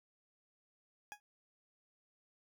20% pulse tone with exponential decay, 830.6 Hz, G#5, in tune, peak -36 dBFS, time 1.12-1.2 s, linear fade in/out 0 ms, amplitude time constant 17 ms, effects none

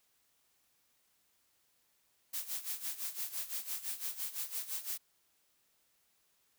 blue noise with tremolo, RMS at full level -37 dBFS, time 2.33-4.98 s, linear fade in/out 10 ms, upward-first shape sine, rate 5.9 Hz, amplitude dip 80%, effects white hiss -74 dBFS RMS until 6.58 s

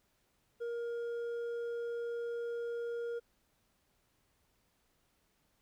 sine tone with hard clipping, 470.6 Hz, A#4, 16 cents sharp, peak -37 dBFS, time 0.6-3.2 s, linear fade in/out 20 ms, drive 4 dB, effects pink hiss -75 dBFS RMS until 5.61 s

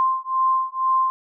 sine beating tone pair, 1046.5 / 1048.6 Hz, C6 / C6, 0 / +3 cents, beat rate 2.1 Hz, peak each -21 / -21 dBFS, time 0-1.1 s, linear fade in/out 0 ms, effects none

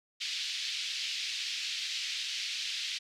white band-pass noise, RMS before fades -36 dBFS, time 0.2-2.99 s, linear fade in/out 20 ms, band 2400 to 4800 Hz, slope 24 dB/octave, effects none

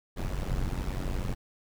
brown noise with amplitude modulation, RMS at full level -27 dBFS, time 0.16-1.35 s, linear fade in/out 20 ms, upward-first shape sine, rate 92.8 Hz, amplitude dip 85%, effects none

